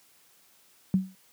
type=tone with exponential decay; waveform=sine; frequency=188.8 Hz; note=F#3; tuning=35 cents sharp; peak=-16 dBFS; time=0.94-1.15 s; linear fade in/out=0 ms; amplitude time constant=45 ms; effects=white hiss -61 dBFS RMS until 1.32 s + high-pass 100 Hz 12 dB/octave